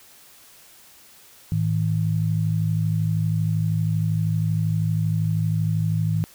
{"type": "tone pair together", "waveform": "sine", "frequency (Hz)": [107.28, 160], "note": ["A2", "D#3"], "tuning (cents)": [-43, 49], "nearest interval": "perfect fifth", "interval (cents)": 692, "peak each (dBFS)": -22, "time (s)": [1.52, 6.24], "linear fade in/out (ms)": 0, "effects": ["white hiss -50 dBFS RMS until 6.34 s"]}